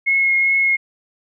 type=tone with vibrato; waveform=sine; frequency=2165 Hz; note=C#7; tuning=41 cents flat; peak=-13 dBFS; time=0.06-0.77 s; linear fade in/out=20 ms; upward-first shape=triangle; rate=2.5 Hz; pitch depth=13 cents each way; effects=none